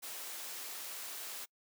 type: high-pass noise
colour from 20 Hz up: white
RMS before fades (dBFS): -44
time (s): 0.02-1.46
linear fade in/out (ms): 20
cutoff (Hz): 370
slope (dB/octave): 12
effects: noise-tail reverb RT60 0.1 s tail -26 dB re dry